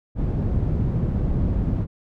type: low-pass noise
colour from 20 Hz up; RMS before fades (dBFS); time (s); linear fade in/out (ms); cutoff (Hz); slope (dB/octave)
white; -22; 0.15-1.87; 50; 140; 12
effects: none